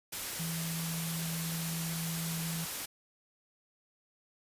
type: tone in noise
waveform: sine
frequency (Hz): 164.81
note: E3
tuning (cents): 0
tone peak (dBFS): -35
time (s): 0.39-2.65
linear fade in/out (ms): 10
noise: white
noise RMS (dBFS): -38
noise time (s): 0.12-2.86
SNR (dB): 0
effects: resampled to 32000 Hz